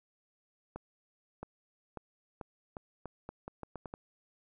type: accelerating click train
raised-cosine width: 1 ms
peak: -27 dBFS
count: 12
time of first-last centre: 0.76-3.939 s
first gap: 670 ms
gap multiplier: 0.81
effects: none